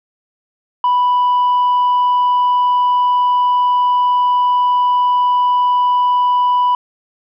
sine tone with tanh clipping, 987.8 Hz, B5, in tune, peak -11 dBFS, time 0.84-6.75 s, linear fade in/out 2 ms, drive 1 dB, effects none

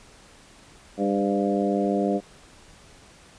harmonic tone with a mistuned harmonic, 100 Hz, G2, 35 cents sharp, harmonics 2 / 3 / 4 / 5 / 6 / 7, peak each -25 / -27 / -28 / -29 / -30 / -30 dBFS, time 0.97-2.21 s, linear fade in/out 50 ms, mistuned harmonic 5, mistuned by +22 cents, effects pink hiss -51 dBFS RMS until 3.38 s + resampled to 22050 Hz

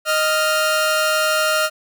sawtooth tone pair together, 622.2 / 1396.9 Hz, D#5 / F6, 0 / 0 cents, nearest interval octave + major second, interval 1400 cents, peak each -15 dBFS, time 0.05-1.7 s, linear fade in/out 50 ms, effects none

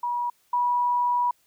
sine tone pair in turn, 965 / 973.4 Hz, B5 / B5, -40 / -25 cents, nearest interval unison, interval 15 cents, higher second, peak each -24 / -20 dBFS, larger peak second, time 0.03-0.3 / 0.53-1.31 s, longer second, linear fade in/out 5 ms, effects white hiss -65 dBFS RMS until 1.46 s

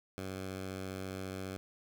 10% pulse tone, 94.8 Hz, F#2, 43 cents sharp, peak -31 dBFS, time 0.18-1.57 s, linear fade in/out 0 ms, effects none

